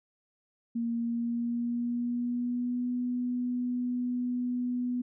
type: tone with pitch glide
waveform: sine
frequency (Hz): 233.1 to 246.7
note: A#3 to B3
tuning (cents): 0 to -2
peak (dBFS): -28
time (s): 0.75-5.02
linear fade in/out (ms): 10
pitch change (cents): +98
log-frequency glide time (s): 0.95-2.9
effects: none